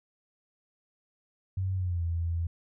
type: tone with pitch glide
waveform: sine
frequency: 94.5 to 84.19 Hz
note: F#2 to E2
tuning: +37 to +37 cents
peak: -27 dBFS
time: 1.57-2.47 s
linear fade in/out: 5 ms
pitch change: -200 cents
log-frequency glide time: 1.75-2.03 s
effects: none